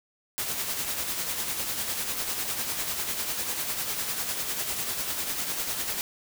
white noise with tremolo, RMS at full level -29 dBFS, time 0.38-6.01 s, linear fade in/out 0 ms, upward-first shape sine, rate 10 Hz, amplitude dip 45%, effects none

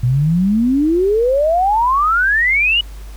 sine exponential sweep, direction up, 118.2 to 2960 Hz, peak -11 dBFS, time 0.03-2.81 s, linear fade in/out 5 ms, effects added 50 Hz sine -29 dBFS peak until 3.16 s + pink hiss -44 dBFS RMS until 3.16 s

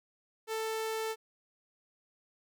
sawtooth tone, 442.4 Hz, A4, 9 cents sharp, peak -29 dBFS, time 0.47-1.16 s, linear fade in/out 50 ms, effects none

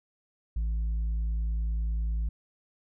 sine tone with tanh clipping, 55 Hz, A1, in tune, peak -27 dBFS, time 0.56-2.29 s, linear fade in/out 5 ms, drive 3 dB, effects none

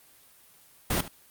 pink noise with echo, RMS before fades -26 dBFS, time 0.9-1.01 s, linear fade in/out 5 ms, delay 72 ms, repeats 1, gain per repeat -15 dB, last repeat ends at 1.082 s, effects white hiss -57 dBFS RMS until 1.3 s + Opus 32 kbps

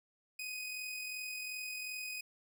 sawtooth tone with amplitude modulation, 2500 Hz, D#7, 8 cents sharp, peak -35 dBFS, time 0.39-2.21 s, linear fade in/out 5 ms, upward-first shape sine, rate 42.7 Hz, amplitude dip 35%, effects none

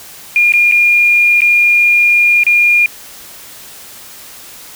sine tone with dropouts, 2418 Hz, D7, 50 cents sharp, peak -6 dBFS, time 0.36-2.86 s, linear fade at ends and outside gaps 1 ms, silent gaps 0.522-0.537 / 0.714-0.721 / 1.406-1.418 / 2.435-2.466 s, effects white hiss -34 dBFS RMS until 4.75 s

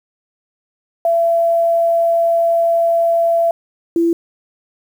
sine tone pair in turn, 673 / 336.5 Hz, E5 / E4, +36 / +36 cents, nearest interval octave, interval 1200 cents, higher first, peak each -11 dBFS, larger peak neither, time 1.05-3.51 / 3.96-4.13 s, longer first, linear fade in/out 2 ms, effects 7-bit

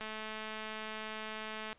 click train, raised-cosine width 0.3 ms, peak -26 dBFS, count 374, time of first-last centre 0.01-1.729 s, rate 217 Hz, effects pink hiss -66 dBFS RMS until 1.78 s + resampled to 8000 Hz

